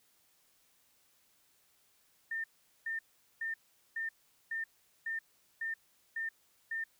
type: tone bursts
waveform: sine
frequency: 1808 Hz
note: A6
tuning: 47 cents sharp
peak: -34 dBFS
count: 9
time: 2.31-6.84 s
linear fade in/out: 5 ms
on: 130 ms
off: 420 ms
effects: white hiss -70 dBFS RMS until 6.99 s